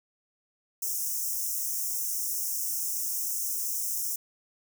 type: high-pass noise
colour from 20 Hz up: white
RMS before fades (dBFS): -31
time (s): 0.82-4.16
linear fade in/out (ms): 5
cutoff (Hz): 5400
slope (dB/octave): 96
effects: none